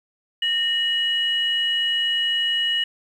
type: tone pair together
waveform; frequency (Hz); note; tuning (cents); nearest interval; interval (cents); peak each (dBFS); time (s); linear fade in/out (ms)
sine; 1834.4 / 2912; A#6 / F#7; -28 / -28; minor sixth; 800; -26 / -19; 0.42-2.84; 5
effects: tanh soft clip ceiling -12 dBFS + 9-bit